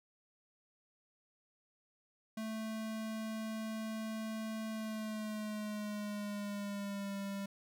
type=tone with pitch glide; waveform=square; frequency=220 to 198.28 Hz; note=A3 to G3; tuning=0 to +20 cents; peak=-39 dBFS; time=2.37-7.46 s; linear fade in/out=5 ms; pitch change=-180 cents; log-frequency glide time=4.7-7.16 s; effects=none